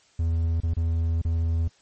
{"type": "tone with dropouts", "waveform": "triangle", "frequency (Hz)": 82.41, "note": "E2", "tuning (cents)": 0, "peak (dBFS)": -19, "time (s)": [0.19, 1.68], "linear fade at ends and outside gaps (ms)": 5, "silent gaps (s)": [[0.604, 0.633], [0.738, 0.767], [1.217, 1.249]], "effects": ["white hiss -60 dBFS RMS until 1.81 s", "MP3 32 kbps"]}